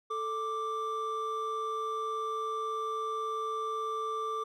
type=tone pair together; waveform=triangle; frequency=440.9 / 1177 Hz; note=A4 / D6; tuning=+4 / +3 cents; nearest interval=octave + perfect fourth; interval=1699 cents; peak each=-35 / -31 dBFS; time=0.1-4.44 s; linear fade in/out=10 ms; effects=none